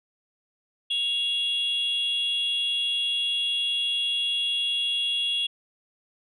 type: tone pair together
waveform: sine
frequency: 2794 / 3343 Hz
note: F7 / G#7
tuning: 0 / +11 cents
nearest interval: minor third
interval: 311 cents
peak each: -28 / -23 dBFS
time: 0.9-5.47 s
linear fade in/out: 10 ms
effects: tanh soft clip ceiling -19 dBFS

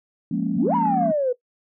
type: chord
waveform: sine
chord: Bb minor seventh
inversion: second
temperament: equal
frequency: 174.61 / 207.7 / 233.1 / 277.2 Hz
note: F3 / Ab3 / Bb3 / Db4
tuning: 0 / 0 / 0 / 0 cents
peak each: -26 dBFS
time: 0.31-1.12 s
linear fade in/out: 5 ms
type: exponential two-way sweep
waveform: sine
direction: up then down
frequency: 155.56 to 987.8 to 482.2 Hz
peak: -18 dBFS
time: 0.56-1.33 s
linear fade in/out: 10 ms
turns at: 0.75 s
effects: noise-tail reverb RT60 0.1 s tail -18 dB re dry + tanh soft clip ceiling -10 dBFS

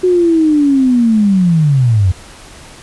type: linear sweep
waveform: sine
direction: down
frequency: 369.9 to 87.31 Hz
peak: -7 dBFS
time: 0.03-2.12 s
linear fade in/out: 10 ms
effects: pink hiss -36 dBFS RMS until 2.82 s + resampled to 24000 Hz

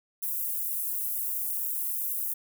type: high-pass noise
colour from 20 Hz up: pink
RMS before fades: -31 dBFS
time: 0.22-2.34 s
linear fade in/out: 10 ms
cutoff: 12000 Hz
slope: 24 dB/octave
effects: none

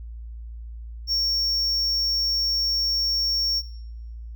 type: tone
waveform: triangle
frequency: 5500 Hz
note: F8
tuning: 27 cents flat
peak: -19 dBFS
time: 1.07-3.63 s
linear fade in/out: 50 ms
effects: noise-tail reverb RT60 1.0 s tail -26 dB re dry + added 57 Hz sine -34 dBFS peak until 4.35 s

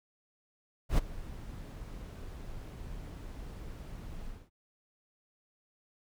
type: noise with ADSR envelope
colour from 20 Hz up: brown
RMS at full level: -24 dBFS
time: 0.89-4.5 s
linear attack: 90 ms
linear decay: 18 ms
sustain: -19 dB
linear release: 230 ms
effects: none

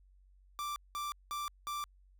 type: tone bursts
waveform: 45% pulse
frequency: 1174.7 Hz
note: D6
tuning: in tune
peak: -36 dBFS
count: 4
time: 0.59-1.84 s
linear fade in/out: 0 ms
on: 170 ms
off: 190 ms
effects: added 47 Hz sine -60 dBFS peak until 2.19 s

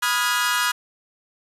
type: chord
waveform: sawtooth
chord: F half-diminished seventh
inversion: second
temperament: equal with one note detuned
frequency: 987.8 / 1244.5 / 1425.4 / 1661.2 Hz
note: Cb6 / Eb6 / F6 / Ab6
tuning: 0 / 0 / +35 / 0 cents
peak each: -22 / -22 / -21 / -21 dBFS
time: 0.02-0.72 s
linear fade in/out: 10 ms
effects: resampled to 32000 Hz + 8-bit

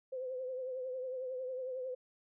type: tone with vibrato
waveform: sine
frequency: 513 Hz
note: C5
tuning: 34 cents flat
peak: -37 dBFS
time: 0.12-1.95 s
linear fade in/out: 10 ms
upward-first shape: triangle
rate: 11 Hz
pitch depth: 60 cents each way
effects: none

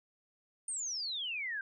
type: exponential sweep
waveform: sine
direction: down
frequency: 9050 to 1554 Hz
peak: -35 dBFS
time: 0.68-1.61 s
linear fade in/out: 2 ms
effects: none

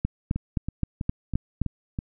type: two click trains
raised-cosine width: 5 ms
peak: -11 / -16 dBFS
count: 7 / 6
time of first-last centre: 0.05-1.617 / 0.36-1.989 s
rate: 3.83 / 3.07 Hz
effects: none

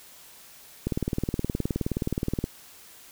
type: click train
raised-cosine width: 3 ms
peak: -13 dBFS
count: 31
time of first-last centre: 0.87-2.441 s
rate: 19.1 Hz
effects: white hiss -50 dBFS RMS until 3.11 s

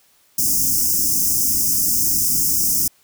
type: band-stop noise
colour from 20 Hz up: white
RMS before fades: -18 dBFS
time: 0.38-2.88 s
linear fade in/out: 5 ms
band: 340 to 5100 Hz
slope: 96 dB/octave
effects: white hiss -57 dBFS RMS until 3.03 s

